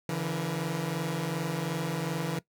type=tone cluster; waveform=sawtooth; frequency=144.5 / 167.2 / 477.5 Hz; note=D3 / E3 / A#4; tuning=-28 / +25 / +42 cents; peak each=-30 / -28 / -35 dBFS; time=0.09-2.39 s; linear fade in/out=2 ms; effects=noise-tail reverb RT60 0.1 s tail -19 dB re dry